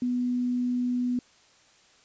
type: tone with quantisation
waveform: sine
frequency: 246.9 Hz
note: B3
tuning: in tune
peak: -24 dBFS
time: 0.02-1.19 s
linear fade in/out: 2 ms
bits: 9
effects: white hiss -59 dBFS RMS until 2.04 s + resampled to 16000 Hz